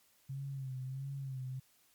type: tone with vibrato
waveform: sine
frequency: 133.7 Hz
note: C3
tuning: 38 cents sharp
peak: -38 dBFS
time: 0.29-1.6 s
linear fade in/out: 10 ms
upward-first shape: sine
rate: 1.5 Hz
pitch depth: 62 cents each way
effects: white hiss -69 dBFS RMS until 1.94 s + MP3 96 kbps

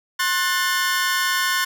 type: chord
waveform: sawtooth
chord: F# diminished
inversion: second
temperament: just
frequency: 1065.6 / 1480 / 1776 Hz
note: C6 / F#6 / A6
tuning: +31 / 0 / +16 cents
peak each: -20 dBFS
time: 0.19-1.65 s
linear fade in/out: 10 ms
effects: none

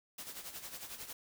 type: noise with tremolo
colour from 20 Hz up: white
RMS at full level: -44 dBFS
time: 0.18-1.13 s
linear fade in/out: 5 ms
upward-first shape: sine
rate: 11 Hz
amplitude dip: 65%
effects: none

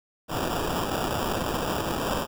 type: noise with sample-and-hold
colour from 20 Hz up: white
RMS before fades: -28 dBFS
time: 0.28-2.27 s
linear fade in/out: 50 ms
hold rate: 2100 Hz
effects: none

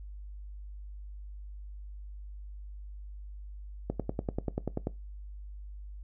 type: click train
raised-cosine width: 2 ms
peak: -17 dBFS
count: 11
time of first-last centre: 3.9-4.871 s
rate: 10.3 Hz
effects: noise-tail reverb RT60 0.2 s tail -19 dB re dry + added 50 Hz sine -41 dBFS peak until 6.03 s

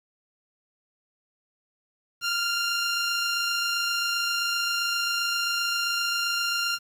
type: tone pair together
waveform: 15% pulse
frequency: 1392 / 1419.6 Hz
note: F6 / F6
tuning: -6 / +28 cents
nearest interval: unison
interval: 34 cents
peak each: -18 / -29 dBFS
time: 2.21-6.79 s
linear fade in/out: 50 ms
effects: low-pass 11000 Hz 12 dB/octave + 9-bit

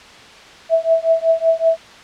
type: tone with tremolo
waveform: sine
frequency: 655 Hz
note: E5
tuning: 11 cents flat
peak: -8 dBFS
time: 0.69-1.78 s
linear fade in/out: 50 ms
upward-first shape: triangle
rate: 5.3 Hz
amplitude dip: 100%
effects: white hiss -40 dBFS RMS until 2.03 s + low-pass 4000 Hz 12 dB/octave

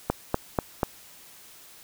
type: click train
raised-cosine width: 1 ms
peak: -8 dBFS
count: 4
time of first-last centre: 0.1-0.832 s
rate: 4.1 Hz
effects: white hiss -50 dBFS RMS until 1.83 s

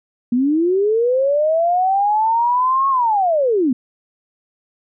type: linear two-way sweep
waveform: sine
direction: up then down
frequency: 234 to 1100 to 234 Hz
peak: -13 dBFS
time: 0.32-3.73 s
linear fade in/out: 5 ms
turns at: 2.89 s
effects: none

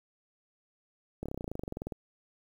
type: slowing click train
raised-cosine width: 2 ms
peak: -23 dBFS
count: 19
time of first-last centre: 1.23-1.922 s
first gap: 27 ms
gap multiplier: 1.04
effects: 9-bit

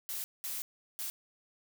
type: noise bursts at uneven times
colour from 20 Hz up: blue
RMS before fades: -38 dBFS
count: 3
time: 0.09-0.24 / 0.44-0.62 / 0.99-1.1 s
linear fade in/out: 0 ms
effects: none

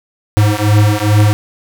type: beating tone pair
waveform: square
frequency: 103.83 / 106.23 Hz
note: G#2 / G#2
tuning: 0 / +40 cents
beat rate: 2.4 Hz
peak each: -12 dBFS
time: 0.37-1.33 s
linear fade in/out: 0 ms
effects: none

